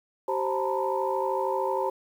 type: tone cluster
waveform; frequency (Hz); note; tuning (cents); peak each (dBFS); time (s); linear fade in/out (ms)
sine; 384.5 / 528 / 879 / 932 / 1001; G4 / C5 / A5 / A#5 / B5; -33 / +16 / -2 / -1 / +23; -30 / -29 / -31 / -31 / -35; 0.28-1.9; 5
effects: tanh soft clip ceiling -13 dBFS + 9-bit